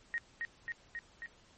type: tone with echo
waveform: sine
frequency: 1871 Hz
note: A#6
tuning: 6 cents sharp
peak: -32 dBFS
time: 0.14-0.18 s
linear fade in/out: 0 ms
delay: 270 ms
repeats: 4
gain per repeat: -2 dB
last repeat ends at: 1.26 s
effects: pink hiss -63 dBFS RMS until 1.57 s + MP3 32 kbps